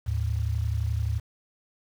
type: tone pair together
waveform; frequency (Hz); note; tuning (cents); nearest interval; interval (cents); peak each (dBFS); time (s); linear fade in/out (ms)
sine; 76.3 / 107.9; D#2 / A2; -33 / -33; tritone; 600; -27; 0.06-1.2; 20
effects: 8-bit